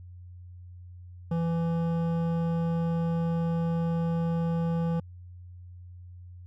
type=tone with hard clipping; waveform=sine; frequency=167 Hz; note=E3; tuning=23 cents sharp; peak=-27 dBFS; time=1.31-5 s; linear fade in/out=5 ms; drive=12 dB; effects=added 89 Hz sine -43 dBFS peak until 6.46 s